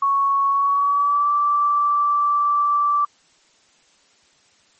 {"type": "tone with pitch glide", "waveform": "sine", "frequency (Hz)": [1108.7, 1165.8], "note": ["C#6", "D6"], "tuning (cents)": [0, -13], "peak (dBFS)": -15, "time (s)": [0.02, 3.05], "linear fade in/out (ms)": 5, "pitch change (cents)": 87, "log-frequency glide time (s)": [0.49, 1.31], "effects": ["white hiss -57 dBFS RMS until 4.79 s", "MP3 32 kbps"]}